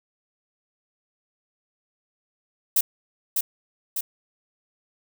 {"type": "noise with echo", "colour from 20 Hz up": "violet", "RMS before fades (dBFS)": -19, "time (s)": [2.76, 2.81], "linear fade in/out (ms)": 5, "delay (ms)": 600, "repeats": 2, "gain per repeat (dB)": -4, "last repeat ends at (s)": 4.01, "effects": []}